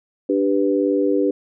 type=chord; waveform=sine; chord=G major; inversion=second; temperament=equal; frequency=293.7 / 392 / 493.9 Hz; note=D4 / G4 / B4; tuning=0 / 0 / 0 cents; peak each=-19 / -20 / -21 dBFS; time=0.29-1.31 s; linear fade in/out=5 ms; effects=none